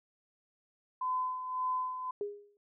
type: tone with tremolo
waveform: sine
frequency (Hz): 1017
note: C6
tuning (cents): -50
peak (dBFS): -29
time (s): 1.01-2.11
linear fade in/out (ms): 5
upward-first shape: sine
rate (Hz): 1.8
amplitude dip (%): 60
type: tone with exponential decay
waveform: sine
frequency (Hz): 410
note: G#4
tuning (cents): -22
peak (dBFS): -30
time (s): 2.21-2.57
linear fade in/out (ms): 1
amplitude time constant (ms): 78
effects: none